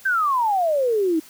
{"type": "exponential sweep", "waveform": "sine", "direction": "down", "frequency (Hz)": [1600, 306.9], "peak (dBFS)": -17, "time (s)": [0.05, 1.2], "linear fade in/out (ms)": 10, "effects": ["white hiss -47 dBFS RMS until 1.29 s"]}